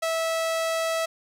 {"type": "tone", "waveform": "sawtooth", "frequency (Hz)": 653, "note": "E5", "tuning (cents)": -17, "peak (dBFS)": -20, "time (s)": [0.02, 1.06], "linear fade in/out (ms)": 10, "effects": ["low-pass 12000 Hz 12 dB/octave", "9-bit"]}